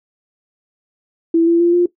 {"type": "tone with pitch steps", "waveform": "sine", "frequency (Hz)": [331.6, 338, 344.5, 351.1], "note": ["E4", "E4", "F4", "F4"], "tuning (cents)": [10, 43, -24, 9], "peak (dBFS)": -9, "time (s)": [1.34, 1.86], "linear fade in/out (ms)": 5, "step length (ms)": 130, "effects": ["noise-tail reverb RT60 0.1 s tail -17 dB re dry"]}